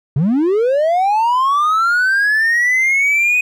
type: linear sweep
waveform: triangle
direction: up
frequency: 125.3 to 2511 Hz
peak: -9 dBFS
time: 0.16-3.41 s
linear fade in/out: 5 ms
effects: tanh soft clip ceiling -5 dBFS